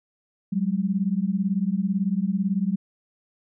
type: beating tone pair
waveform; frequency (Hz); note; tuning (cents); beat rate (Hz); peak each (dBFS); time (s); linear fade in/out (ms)
sine; 185 / 203; F#3 / G#3; 0 / -39; 18; -24; 0.52-2.76; 10
effects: none